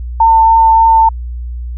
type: tone with vibrato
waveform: sine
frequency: 900 Hz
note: A5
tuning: 39 cents sharp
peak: -4 dBFS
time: 0.2-1.09 s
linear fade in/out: 5 ms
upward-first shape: triangle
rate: 3.4 Hz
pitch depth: 12 cents each way
effects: added 60 Hz sine -19 dBFS peak until 1.77 s